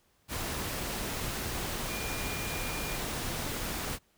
sine tone in noise, 2412 Hz, D7, 46 cents sharp, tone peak -41 dBFS, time 1.87-2.99 s, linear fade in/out 50 ms, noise pink, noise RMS -35 dBFS, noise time 0.28-3.99 s, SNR -9 dB, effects pink hiss -69 dBFS RMS until 4.17 s

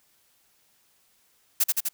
blue noise with echo, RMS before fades -20 dBFS, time 1.6-1.64 s, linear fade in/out 10 ms, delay 83 ms, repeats 3, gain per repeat -2 dB, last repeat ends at 1.889 s, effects white hiss -65 dBFS RMS until 1.93 s

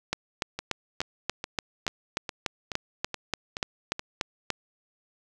two click trains, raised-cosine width 0.2 ms, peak -15 / -9 dBFS, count 9 / 16, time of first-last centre 0.59-3.994 / 0.13-4.503 s, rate 2.35 / 3.43 Hz, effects none

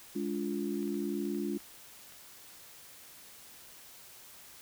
sine chord, D diminished, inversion second, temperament equal with one note detuned, 207.7 / 288.5 / 349.2 Hz, Ab3 / D4 / F4, 0 / -31 / 0 cents, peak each -36 dBFS, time 0.15-1.58 s, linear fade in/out 10 ms
clicks, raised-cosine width 0.3 ms, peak -38 dBFS, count 7, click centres 0.829 / 0.878 / 0.944 / 1.254 / 1.347 / 1.604 / 2.123 s
effects white hiss -53 dBFS RMS until 4.61 s

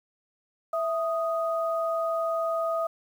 sine tone pair together, 659.3 / 1244.6 Hz, E5 / D#6, 0 / 0 cents, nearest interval major seventh, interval 1100 cents, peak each -26 / -30 dBFS, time 0.73-2.87 s, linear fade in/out 5 ms, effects 9-bit

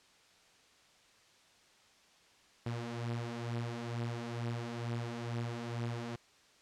sawtooth beating tone pair, 116.54 / 118.74 Hz, A#2 / A#2, 0 / +32 cents, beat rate 2.2 Hz, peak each -38 / -34 dBFS, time 2.66-6.16 s, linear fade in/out 5 ms, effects white hiss -64 dBFS RMS until 6.61 s + low-pass 6000 Hz 12 dB/octave

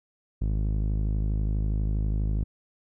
sawtooth tone with low-pass filter, 52.3 Hz, G#1, 13 cents sharp, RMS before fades -26 dBFS, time 0.41-2.44 s, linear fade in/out 10 ms, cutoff 220 Hz, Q 0.64, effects none

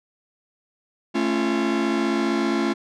45% pulse chord, A augmented, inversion none, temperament just, 220 / 275 / 343.8 Hz, A3 / C#4 / E#4, 0 / -14 / -27 cents, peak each -25 / -25 / -24 dBFS, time 1.14-2.74 s, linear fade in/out 20 ms, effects low-pass 5000 Hz 12 dB/octave

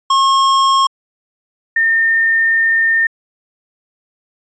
square / sine tone pair in turn, 1080 / 1816.3 Hz, C#6 / A#6, -45 / -45 cents, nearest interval major sixth, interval 900 cents, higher second, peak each -10 dBFS, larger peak neither, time 0.1-0.87 / 1.76-3.07 s, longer second, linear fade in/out 5 ms, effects resampled to 16000 Hz

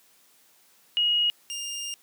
sine / 20% pulse tone pair in turn, 2886 / 2810 Hz, F#7 / F7, -44 / +10 cents, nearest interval unison, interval 46 cents, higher first, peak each -20 / -27 dBFS, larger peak first, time 0.97-1.3 / 1.5-1.94 s, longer second, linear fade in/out 0 ms, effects white hiss -60 dBFS RMS until 2.02 s + high-pass 150 Hz 12 dB/octave

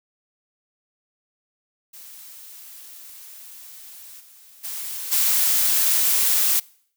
blue noise with level steps, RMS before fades -42 / -49 / -31 / -19 dBFS, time 1.93-6.6 s, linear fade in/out 10 ms, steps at 4.19 / 4.63 / 5.11 s, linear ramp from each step 20 ms, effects noise-tail reverb RT60 0.6 s tail -24 dB re dry

